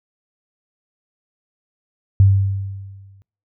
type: tone with exponential decay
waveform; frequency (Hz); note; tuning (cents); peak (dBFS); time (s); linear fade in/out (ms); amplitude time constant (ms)
sine; 97.8; G2; -4; -6; 2.2-3.22; 0; 220
effects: noise-tail reverb RT60 0.4 s tail -26 dB re dry